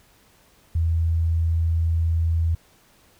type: tone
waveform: sine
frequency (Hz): 82.41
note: E2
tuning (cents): 0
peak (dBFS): -18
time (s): 0.75-2.55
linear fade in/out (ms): 5
effects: pink hiss -57 dBFS RMS until 3.19 s